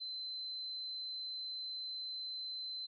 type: tone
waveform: sine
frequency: 4064 Hz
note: B7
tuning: 49 cents sharp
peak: -40 dBFS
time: 0-2.87 s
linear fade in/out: 20 ms
effects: none